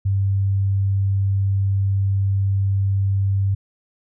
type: tone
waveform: sine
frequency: 98 Hz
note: G2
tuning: in tune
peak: -16 dBFS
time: 0.05-3.55 s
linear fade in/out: 10 ms
effects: none